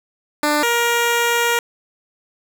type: tone pair in turn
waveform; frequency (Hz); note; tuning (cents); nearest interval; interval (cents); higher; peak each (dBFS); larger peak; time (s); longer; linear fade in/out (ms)
10% pulse; 297.2 / 471.8; D4 / A#4; +21 / +21; minor sixth; 800; second; -7; neither; 0.43-0.63 / 0.63-1.59; second; 2
effects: none